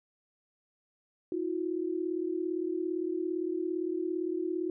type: tone pair together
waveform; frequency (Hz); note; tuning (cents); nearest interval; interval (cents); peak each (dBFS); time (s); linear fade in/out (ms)
sine; 324.1 / 361.7; E4 / F#4; -29 / -39; major second; 190; -33 / -32; 1.32-4.7; 2
effects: none